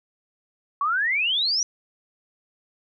sine exponential sweep, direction up, 1100 to 5920 Hz, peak -20 dBFS, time 0.81-1.63 s, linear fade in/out 2 ms, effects none

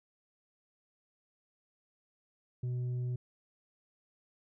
sine tone with tanh clipping, 124 Hz, B2, 7 cents sharp, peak -33 dBFS, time 2.63-3.16 s, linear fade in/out 5 ms, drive 4 dB, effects none

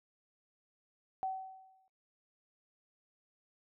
sine tone with exponential decay, 760 Hz, F#5, 46 cents sharp, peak -31 dBFS, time 1.23-1.88 s, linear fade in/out 0 ms, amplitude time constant 140 ms, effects noise-tail reverb RT60 0.2 s tail -24 dB re dry

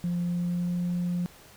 sine tone with pitch glide, 174.61 to 176.33 Hz, F3 to F3, 0 to +17 cents, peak -24 dBFS, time 0.04-1.26 s, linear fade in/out 0 ms, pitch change +17 cents, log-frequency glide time 0.25-0.77 s, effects tanh soft clip ceiling -23 dBFS + pink hiss -52 dBFS RMS until 1.56 s

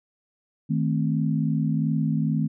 sine chord, A diminished, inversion second, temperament equal with one note detuned, 157.28 / 220 / 261.6 Hz, Eb3 / A3 / C4, +19 / 0 / 0 cents, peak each -23 / -26 / -28 dBFS, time 0.69-2.48 s, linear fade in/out 20 ms, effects none

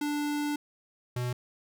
square tone pair in turn, 293.7 / 123.49 Hz, D4 / B2, 0 / 0 cents, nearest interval octave + minor third, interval 1500 cents, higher first, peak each -29 / -30 dBFS, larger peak first, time 0.01-0.56 / 1.16-1.33 s, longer first, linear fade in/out 5 ms, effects none

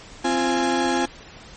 35% pulse tone cluster, 262.1 / 344.8 / 830 Hz, C4 / F4 / G#5, +3 / -22 / -1 cents, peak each -22 dBFS, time 0.24-1.06 s, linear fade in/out 10 ms, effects pink hiss -43 dBFS RMS until 1.56 s + MP3 32 kbps

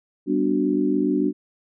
sine chord, G major seventh, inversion none, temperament equal, 196 / 246.9 / 293.7 / 370 Hz, G3 / B3 / D4 / F#4, 0 / 0 / 0 / 0 cents, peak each -26 / -25 / -21 / -25 dBFS, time 0.26-1.33 s, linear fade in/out 50 ms, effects none

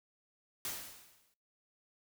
white noise with exponential decay, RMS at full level -37 dBFS, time 0.65-1.34 s, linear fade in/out 1 ms, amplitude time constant 150 ms, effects noise-tail reverb RT60 0.3 s tail -20 dB re dry

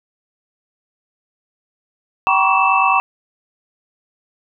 sine tone cluster, 771 / 956 / 1101 / 1150 / 2647 Hz, G5 / A#5 / C#6 / D6 / E7, -29 / +43 / -12 / -37 / +7 cents, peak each -18 dBFS, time 2.27-3 s, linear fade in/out 0 ms, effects none

